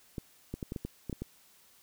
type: clicks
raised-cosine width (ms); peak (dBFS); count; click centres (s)
3; -23; 9; 0.182 / 0.54 / 0.628 / 0.721 / 0.762 / 0.85 / 1.097 / 1.128 / 1.22
effects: white hiss -62 dBFS RMS until 1.82 s